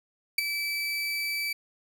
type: tone with ADSR envelope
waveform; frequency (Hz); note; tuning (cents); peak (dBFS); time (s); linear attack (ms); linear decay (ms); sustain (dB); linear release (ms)
30% pulse; 2311; D7; -28; -16; 0.38-1.53; 5; 12; -10; 6
effects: none